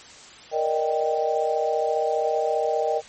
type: chord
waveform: sine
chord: Eb major seventh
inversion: second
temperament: equal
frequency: 466.2 / 587.3 / 622.3 / 784 Hz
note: Bb4 / D5 / Eb5 / G5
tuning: 0 / 0 / 0 / 0 cents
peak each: -25 / -30 / -25 / -26 dBFS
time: 0.51-3.02 s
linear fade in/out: 50 ms
effects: white hiss -45 dBFS RMS until 3.08 s + MP3 32 kbps